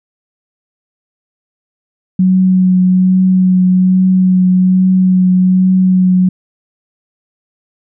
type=tone with vibrato; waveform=sine; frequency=185 Hz; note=F#3; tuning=in tune; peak=-6 dBFS; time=2.19-6.29 s; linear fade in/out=5 ms; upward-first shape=triangle; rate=1.2 Hz; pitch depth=17 cents each way; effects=none